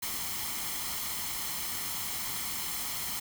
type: noise with comb filter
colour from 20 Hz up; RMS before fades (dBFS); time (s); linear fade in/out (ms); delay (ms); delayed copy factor
white; -35; 0.02-3.2; 10; 0.95; +0.55
effects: none